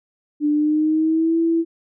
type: tone with pitch glide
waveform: sine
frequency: 296.6 to 331 Hz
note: D4 to E4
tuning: +17 to +7 cents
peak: -15 dBFS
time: 0.4-1.65 s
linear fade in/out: 50 ms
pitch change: +190 cents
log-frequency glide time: 0.51-1.38 s
effects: none